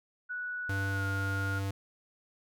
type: tone with pitch glide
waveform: sine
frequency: 1474 to 1420.5 Hz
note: F#6 to F6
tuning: -7 to +29 cents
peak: -34 dBFS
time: 0.29-1.6 s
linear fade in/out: 20 ms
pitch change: -64 cents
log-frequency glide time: 0.9-1.05 s
type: tone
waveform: square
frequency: 98 Hz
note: G2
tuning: in tune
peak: -32 dBFS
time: 0.69-1.71 s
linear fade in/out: 5 ms
effects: none